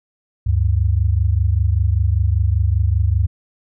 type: tone pair together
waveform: sine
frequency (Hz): 73.18 / 98.3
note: D2 / G2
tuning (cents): -6 / +5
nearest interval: perfect fourth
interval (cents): 511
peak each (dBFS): -16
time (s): 0.46-3.27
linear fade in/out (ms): 10
effects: none